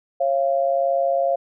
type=tone pair together; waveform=sine; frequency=546.1 / 688 Hz; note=C#5 / F5; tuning=-26 / -26 cents; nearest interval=major third; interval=400 cents; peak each=-20 dBFS; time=0.2-1.36 s; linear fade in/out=10 ms; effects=none